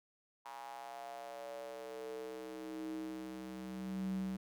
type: tone with high-pass filter sweep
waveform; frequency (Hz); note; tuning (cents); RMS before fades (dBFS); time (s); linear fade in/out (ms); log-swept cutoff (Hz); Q
square; 63.6; C2; -48; -44; 0.45-4.37; 10; 910 to 170; 6
effects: none